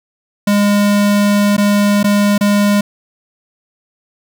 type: tone with dropouts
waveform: square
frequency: 204.4 Hz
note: G#3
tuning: 27 cents flat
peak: -10 dBFS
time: 0.47-2.81 s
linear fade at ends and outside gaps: 5 ms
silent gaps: 1.567-1.579 / 2.031-2.042 / 2.38-2.409 s
effects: none